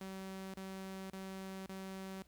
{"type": "tone bursts", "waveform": "sawtooth", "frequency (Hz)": 191, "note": "G3", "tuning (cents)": -45, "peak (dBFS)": -40, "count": 4, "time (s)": [0.01, 2.223], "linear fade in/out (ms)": 2, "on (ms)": 530, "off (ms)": 31, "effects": ["added 60 Hz sine -67 dBFS peak until 2.27 s", "pink hiss -71 dBFS RMS until 2.27 s"]}